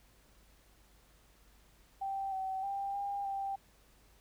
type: tone with pitch steps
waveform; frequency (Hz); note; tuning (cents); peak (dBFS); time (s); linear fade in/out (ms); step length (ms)
sine; 781 / 763 / 792 / 802 / 786; G5 / G5 / G5 / G5 / G5; -7 / -47 / +18 / +39 / +4; -34; 2.01-3.56; 10; 310
effects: added 50 Hz sine -65 dBFS peak until 4.2 s + pink hiss -66 dBFS RMS until 4.2 s